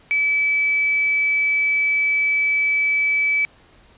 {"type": "tone with quantisation", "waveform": "sine", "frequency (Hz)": 2300, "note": "D7", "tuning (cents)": -37, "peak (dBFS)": -16, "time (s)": [0.11, 3.45], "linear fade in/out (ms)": 0, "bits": 6, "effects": ["pink hiss -52 dBFS RMS until 3.97 s", "resampled to 8000 Hz"]}